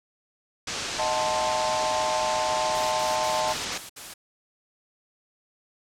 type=low-pass noise; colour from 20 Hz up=white; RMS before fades=-32 dBFS; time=0.67-3.78 s; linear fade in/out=5 ms; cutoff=6700 Hz; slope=24 dB/octave
type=chord; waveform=sine; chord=D# diminished seventh; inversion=none; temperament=equal; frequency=622.3 / 740 / 880 / 1046.5 Hz; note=D#5 / F#5 / A5 / C6; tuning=0 / 0 / 0 / 0 cents; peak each=-28 / -32 / -27 / -32 dBFS; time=0.98-3.54 s; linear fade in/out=20 ms
type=noise bursts; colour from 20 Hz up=white; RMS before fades=-39 dBFS; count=6; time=2.74-4.14 s; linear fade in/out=10 ms; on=180 ms; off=64 ms
effects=low-pass 11000 Hz 12 dB/octave